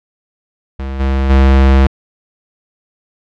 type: tone with level steps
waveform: square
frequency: 67 Hz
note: C2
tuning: 42 cents sharp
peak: -20 / -12 / -6 dBFS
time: 0.79-1.87 s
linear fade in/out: 5 ms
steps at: 0.99 / 1.29 s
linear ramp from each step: 20 ms
effects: low-pass 3000 Hz 12 dB/octave